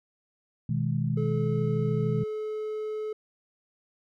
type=chord; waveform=sine; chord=G# minor; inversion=first; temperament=equal with one note detuned; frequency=123.47 / 156.92 / 207.7 Hz; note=B2 / D#3 / G#3; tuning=0 / +15 / 0 cents; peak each=-28 / -28 / -32 dBFS; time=0.69-2.24 s; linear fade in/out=5 ms
type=tone; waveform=triangle; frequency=430 Hz; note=A4; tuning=40 cents flat; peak=-28 dBFS; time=1.17-3.13 s; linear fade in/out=5 ms
effects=none